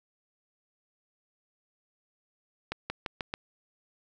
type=accelerating click train; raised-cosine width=0.3 ms; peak=-16 dBFS; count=5; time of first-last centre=2.72-3.339 s; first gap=180 ms; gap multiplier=0.9; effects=none